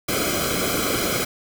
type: noise with comb filter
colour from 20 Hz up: pink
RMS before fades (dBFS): -23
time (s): 0.08-1.25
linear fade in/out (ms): 10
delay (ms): 1.1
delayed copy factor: -0.85
effects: none